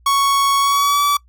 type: tone with pitch glide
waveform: 45% pulse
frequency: 1111 to 1150.2 Hz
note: C#6 to D6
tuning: +4 to -36 cents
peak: -13 dBFS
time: 0.06-1.17 s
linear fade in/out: 5 ms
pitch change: +60 cents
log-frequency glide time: 0.59-1.03 s
effects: noise-tail reverb RT60 0.1 s tail -23 dB re dry + added 60 Hz sine -48 dBFS peak until 1.28 s